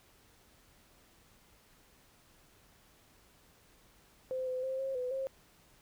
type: tone with pitch steps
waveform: sine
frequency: 517 / 510 / 526 / 536 / 501 / 534 Hz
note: C5 / C5 / C5 / C5 / B4 / C5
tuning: -21 / -44 / +9 / +42 / +25 / +35 cents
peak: -33 dBFS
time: 4.31-5.27 s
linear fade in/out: 0 ms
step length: 160 ms
effects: pink hiss -64 dBFS RMS until 5.81 s